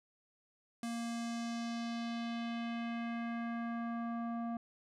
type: tone with low-pass filter sweep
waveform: square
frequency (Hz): 233.1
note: A#3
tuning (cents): 0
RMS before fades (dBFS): -39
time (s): 0.83-4.57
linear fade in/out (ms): 2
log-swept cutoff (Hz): 9300 to 920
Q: 1.6
effects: none